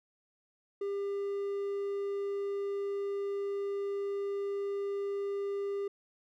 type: tone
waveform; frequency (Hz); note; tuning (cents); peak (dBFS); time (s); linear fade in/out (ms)
triangle; 399.9; G4; +35; -30; 0.81-5.88; 5
effects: none